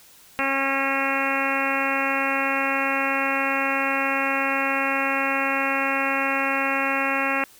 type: harmonic tone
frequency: 272.3 Hz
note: C#4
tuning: 31 cents flat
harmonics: 1 / 2 / 3 / 4 / 5 / 6 / 7 / 8 / 9 / 10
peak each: -30 / -30 / -30 / -30 / -30 / -30 / -30 / -30 / -30 / -30 dBFS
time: 0.39-7.44 s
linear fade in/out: 0 ms
effects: white hiss -51 dBFS RMS until 7.59 s